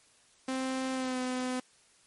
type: tone with pitch glide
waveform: sawtooth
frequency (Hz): 261.6 to 253.7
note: C4 to B3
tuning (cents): 0 to +47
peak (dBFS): -27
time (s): 0.48-1.6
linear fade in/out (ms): 5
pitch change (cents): -53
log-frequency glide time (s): 0.93-1.19
effects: white hiss -63 dBFS RMS until 2.06 s + MP3 48 kbps